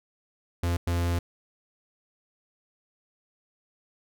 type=tone bursts at uneven times; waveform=45% pulse; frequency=86.2 Hz; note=F2; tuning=22 cents flat; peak=-24 dBFS; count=2; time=0.63-0.77 / 0.87-1.19 s; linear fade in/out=5 ms; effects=none